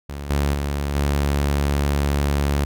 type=tone with level steps; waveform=sawtooth; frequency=71.3 Hz; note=C#2; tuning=49 cents sharp; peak=-25 / -14 / -18 / -14 dBFS; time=0.09-2.65 s; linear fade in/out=5 ms; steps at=0.3 / 0.54 / 0.95 s; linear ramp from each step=5 ms; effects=none